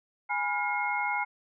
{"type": "tone cluster", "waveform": "sine", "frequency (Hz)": [828, 979, 1413, 2151], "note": ["G#5", "B5", "F6", "C7"], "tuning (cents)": [-5, -15, 20, 47], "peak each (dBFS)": [-31, -34, -35, -31], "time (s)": [0.29, 1.25], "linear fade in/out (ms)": 20, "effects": []}